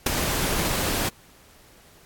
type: noise with ADSR envelope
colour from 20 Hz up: pink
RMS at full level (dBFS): -18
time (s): 0.06-1.09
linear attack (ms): 6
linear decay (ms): 11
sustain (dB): -7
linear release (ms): 3
effects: pink hiss -53 dBFS RMS until 2.05 s + AAC 64 kbps